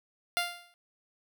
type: tone with exponential decay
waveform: 10% pulse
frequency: 698.5 Hz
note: F5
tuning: in tune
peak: -16 dBFS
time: 0.37-0.74 s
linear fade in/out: 0 ms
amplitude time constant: 79 ms
effects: none